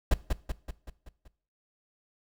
brown noise with echo, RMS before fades -20 dBFS, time 0.11-0.14 s, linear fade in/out 5 ms, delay 190 ms, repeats 6, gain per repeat -5 dB, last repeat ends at 1.28 s, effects noise-tail reverb RT60 0.5 s tail -19 dB re dry

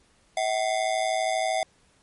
square ring-modulated tone, 700 Hz, F5, 4 cents sharp, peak -21 dBFS, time 0.37-1.63 s, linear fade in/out 0 ms, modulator 56.3 Hz, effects pink hiss -62 dBFS RMS until 2.02 s + MP3 48 kbps

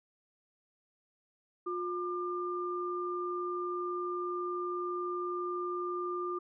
sine tone pair together, 356.2 / 1198 Hz, F4 / D6, +34 / +34 cents, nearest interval octave + major sixth, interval 2100 cents, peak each -35 / -36 dBFS, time 1.66-6.39 s, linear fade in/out 10 ms, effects none

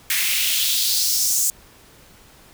white noise with high-pass filter sweep, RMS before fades -20 dBFS, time 0.1-1.5 s, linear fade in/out 0 ms, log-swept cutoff 2000 to 7300 Hz, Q 2.6, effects pink hiss -49 dBFS RMS until 2.53 s

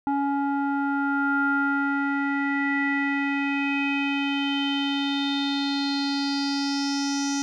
square tone with low-pass filter sweep, 280 Hz, C#4, 18 cents sharp, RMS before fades -25 dBFS, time 0.07-7.42 s, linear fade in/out 0 ms, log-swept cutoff 1000 to 6100 Hz, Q 6.6, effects none

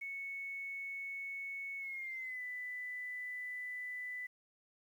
sine tone with pitch glide, 2210 to 1991.8 Hz, C#7 to B6, -6 to +14 cents, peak -40 dBFS, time 0.01-4.27 s, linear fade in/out 10 ms, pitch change -180 cents, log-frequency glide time 1.78-2.42 s, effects 11-bit

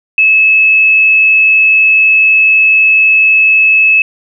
sine tone, 2596 Hz, E7, 27 cents flat, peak -4 dBFS, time 0.18-4.02 s, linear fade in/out 2 ms, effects none

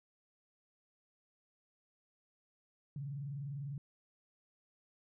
sine tone with vibrato, 140 Hz, C#3, 18 cents sharp, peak -39 dBFS, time 2.96-3.78 s, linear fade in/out 2 ms, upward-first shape sine, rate 20 Hz, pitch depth 150 cents each way, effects none

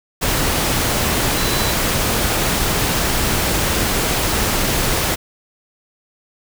sine tone in noise, 3994 Hz, B7, 19 cents sharp, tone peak -27 dBFS, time 1.36-1.73 s, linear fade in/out 20 ms, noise pink, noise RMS -18 dBFS, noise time 0.21-5.16 s, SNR -12 dB, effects none

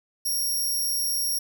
10% pulse tone with amplitude modulation, 5588 Hz, F8, in tune, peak -17 dBFS, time 0.25-1.39 s, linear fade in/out 10 ms, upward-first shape sine, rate 247 Hz, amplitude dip 25%, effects none

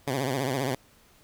10% pulse tone with vibrato, 133.1 Hz, C3, 30 cents sharp, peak -18 dBFS, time 0.07-0.75 s, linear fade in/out 5 ms, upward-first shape triangle, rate 15 Hz, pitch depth 150 cents each way, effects pink hiss -59 dBFS RMS until 1.23 s

